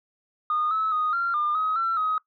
sine tone with pitch steps, 1227 / 1298 / 1242 / 1380 / 1203 / 1267 / 1348 / 1263 Hz, D#6 / E6 / D#6 / F6 / D6 / D#6 / E6 / D#6, -25 / -27 / -3 / -21 / +41 / +31 / +38 / +26 cents, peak -21 dBFS, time 0.5-2.18 s, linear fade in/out 2 ms, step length 210 ms, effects noise-tail reverb RT60 0.1 s tail -20 dB re dry + tanh soft clip ceiling -17 dBFS

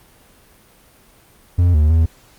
triangle tone with pitch steps, 87.9 / 76 / 81.3 Hz, F2 / D#2 / E2, +12 / -40 / -23 cents, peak -8 dBFS, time 1.58-2.06 s, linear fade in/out 10 ms, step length 160 ms, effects pink hiss -50 dBFS RMS until 2.38 s + Opus 32 kbps

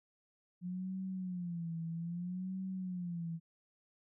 sine tone with vibrato, 176.5 Hz, F3, 19 cents sharp, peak -37 dBFS, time 0.61-3.4 s, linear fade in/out 50 ms, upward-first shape sine, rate 0.62 Hz, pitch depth 120 cents each way, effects none

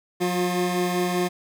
25% pulse tone pair together, 180.3 / 355.5 Hz, F#3 / F4, -45 / +31 cents, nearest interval octave, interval 1176 cents, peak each -21 dBFS, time 0.2-1.29 s, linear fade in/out 20 ms, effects none

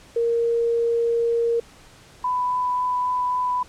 sine tone, 466.2 Hz, A#4, in tune, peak -18 dBFS, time 0.16-1.6 s, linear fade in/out 5 ms
sine tone with vibrato, 996 Hz, B5, 14 cents sharp, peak -20 dBFS, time 2.24-3.63 s, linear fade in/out 5 ms, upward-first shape triangle, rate 3.7 Hz, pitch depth 8 cents each way
effects pink hiss -49 dBFS RMS until 3.68 s + low-pass 9000 Hz 12 dB/octave

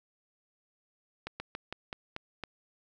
slowing click train, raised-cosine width 0.3 ms, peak -21 dBFS, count 7, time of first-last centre 1.27-2.437 s, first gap 130 ms, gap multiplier 1.16, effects none

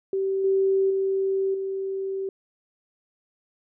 sine tone with level steps, 386.6 Hz, G4, 24 cents flat, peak -22 / -18 / -21 / -26 dBFS, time 0.13-2.29 s, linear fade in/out 2 ms, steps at 0.44 / 0.9 / 1.54 s, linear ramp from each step 5 ms, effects none

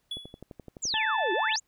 triangle tone with exponential decay, 3394 Hz, G#7, 37 cents sharp, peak -28 dBFS, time 0.11-0.4 s, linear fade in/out 5 ms, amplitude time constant 63 ms
click train, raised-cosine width 2 ms, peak -29 dBFS, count 10, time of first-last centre 0.17-0.939 s, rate 11.7 Hz
sine exponential two-way sweep, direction down then up, 7570 to 336.8 to 7570 Hz, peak -27 dBFS, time 0.82-1.6 s, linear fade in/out 20 ms, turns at 1.33 s
harmonic tone, 876 Hz, A5, 8 cents flat, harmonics 1 / 2 / 3 / 4, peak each -30 / -30 / -39 / -38 dBFS, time 0.94-1.56 s, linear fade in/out 2 ms
effects pink hiss -73 dBFS RMS until 1.67 s

